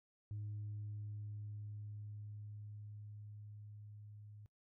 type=tone with level ramp; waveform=sine; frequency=104.6 Hz; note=G#2; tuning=13 cents sharp; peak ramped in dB=-40 to -53 dBFS; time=0.31-4.46 s; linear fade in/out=0 ms; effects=noise-tail reverb RT60 0.1 s tail -21 dB re dry + tanh soft clip ceiling -39 dBFS